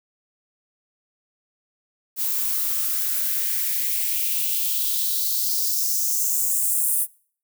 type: noise with high-pass filter sweep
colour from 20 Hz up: violet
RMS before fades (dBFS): -23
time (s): 2.16-7.07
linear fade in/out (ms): 50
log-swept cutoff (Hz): 880 to 10000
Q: 3
effects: noise-tail reverb RT60 0.5 s tail -24 dB re dry